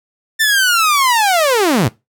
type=linear sweep; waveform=sawtooth; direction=down; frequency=1798 to 91 Hz; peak=-7 dBFS; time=0.39-1.89 s; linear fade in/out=20 ms; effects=noise-tail reverb RT60 0.2 s tail -19 dB re dry